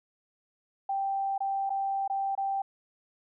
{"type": "tone with dropouts", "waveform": "sine", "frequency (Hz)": 784, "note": "G5", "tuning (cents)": 0, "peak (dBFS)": -27, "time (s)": [0.89, 2.62], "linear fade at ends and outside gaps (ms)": 5, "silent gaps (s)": [[1.38, 1.404], [1.695, 1.702], [2.078, 2.098], [2.352, 2.376]], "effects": []}